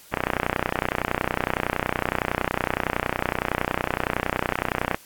click train, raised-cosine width 0.5 ms, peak -6 dBFS, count 149, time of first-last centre 0.14-4.945 s, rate 30.8 Hz, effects white hiss -49 dBFS RMS until 5.05 s + AAC 64 kbps

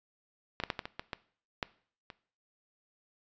clicks, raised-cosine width 0.3 ms, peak -18 / -14 / -14 / -18 / -22 / -20 / -19 / -15 / -28 dBFS, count 9, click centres 0.601 / 0.637 / 0.702 / 0.792 / 0.855 / 0.995 / 1.132 / 1.628 / 2.102 s, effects noise-tail reverb RT60 0.5 s tail -19 dB re dry + resampled to 16000 Hz

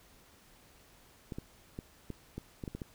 clicks, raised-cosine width 3 ms, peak -26 dBFS, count 9, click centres 1.322 / 1.385 / 1.789 / 2.103 / 2.38 / 2.638 / 2.678 / 2.75 / 2.818 s, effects pink hiss -61 dBFS RMS until 2.94 s

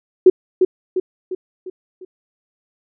sine tone with echo, 370 Hz, F#4, in tune, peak -3 dBFS, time 0.26-0.3 s, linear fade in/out 5 ms, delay 350 ms, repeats 5, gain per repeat -6 dB, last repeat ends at 2.05 s, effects none

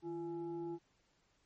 sine tone with frequency modulation, 341.3 Hz, F4, 40 cents flat, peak -39 dBFS, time 0.02-0.79 s, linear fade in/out 50 ms, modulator 498 Hz, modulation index 0.51, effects pink hiss -75 dBFS RMS until 1.45 s + MP3 32 kbps

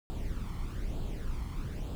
brown noise with flanger, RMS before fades -35 dBFS, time 0.1-1.95 s, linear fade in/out 0 ms, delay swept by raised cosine 0.25 to 0.95 ms, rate 1.1 Hz, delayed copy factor +0.6, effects none

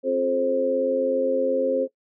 harmonic tone with a mistuned harmonic, 88.1 Hz, F2, 16 cents sharp, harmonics 3 / 4 / 5 / 6, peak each -28 / -32 / -27 / -21 dBFS, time 0.03-1.88 s, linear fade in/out 50 ms, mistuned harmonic 5, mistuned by -43 cents, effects noise-tail reverb RT60 0.1 s tail -19 dB re dry

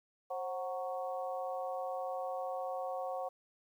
harmonic tone with a mistuned harmonic, 185 Hz, F#3, in tune, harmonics 3 / 4 / 5 / 6, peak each -39 / -39 / -49 / -46 dBFS, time 0.3-3.29 s, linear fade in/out 10 ms, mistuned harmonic 3, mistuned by -69 cents, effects 11-bit

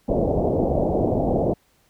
white low-pass noise, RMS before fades -21 dBFS, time 0.08-1.54 s, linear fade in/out 10 ms, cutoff 700 Hz, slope 48 dB/octave, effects pink hiss -62 dBFS RMS until 1.89 s

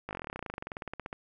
slowing click train, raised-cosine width 0.5 ms, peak -22 dBFS, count 28, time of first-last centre 0.09-1.129 s, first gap 19 ms, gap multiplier 1.05, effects none

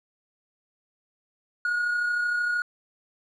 triangle tone with amplitude modulation, 1444 Hz, F#6, 43 cents flat, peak -19 dBFS, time 1.65-2.62 s, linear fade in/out 2 ms, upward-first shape sine, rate 33.1 Hz, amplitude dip 40%, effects tanh soft clip ceiling -17 dBFS + resampled to 24000 Hz

